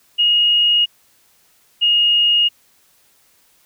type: tone pair in turn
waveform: sine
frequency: 2871 / 2860 Hz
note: F7 / F7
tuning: +47 / +41 cents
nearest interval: unison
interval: 6 cents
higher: first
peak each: -11 dBFS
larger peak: neither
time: 0.18-0.86 / 1.81-2.49 s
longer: neither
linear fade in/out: 20 ms
effects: white hiss -56 dBFS RMS until 3.65 s